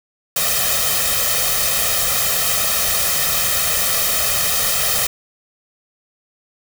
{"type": "noise with comb filter", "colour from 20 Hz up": "white", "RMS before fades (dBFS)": -18, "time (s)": [0.36, 5.07], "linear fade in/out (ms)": 5, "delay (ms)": 1.6, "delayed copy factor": 0.95, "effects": []}